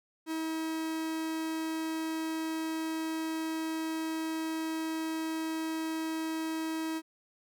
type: tone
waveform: 45% pulse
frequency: 320.4 Hz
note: E4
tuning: 49 cents flat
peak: -32 dBFS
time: 0.26-7.02 s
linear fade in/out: 50 ms
effects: none